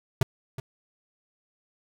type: tone with echo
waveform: square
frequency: 130.81 Hz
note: C3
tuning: in tune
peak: -19 dBFS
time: 0.21-0.23 s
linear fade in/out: 2 ms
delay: 370 ms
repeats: 1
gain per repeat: -14 dB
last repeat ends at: 0.6 s
effects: none